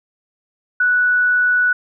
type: tone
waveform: sine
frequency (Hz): 1477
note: F#6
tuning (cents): -3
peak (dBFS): -12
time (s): 0.8-1.73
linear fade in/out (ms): 5
effects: none